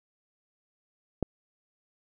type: click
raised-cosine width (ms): 2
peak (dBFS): -13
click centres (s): 1.227
effects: none